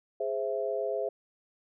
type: chord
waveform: sine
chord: Ab augmented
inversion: none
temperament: equal with one note detuned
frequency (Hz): 415.3 / 523.3 / 662.3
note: Ab4 / C5 / E5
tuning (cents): 0 / 0 / +8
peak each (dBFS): -33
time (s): 0.2-1.09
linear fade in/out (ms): 5
effects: none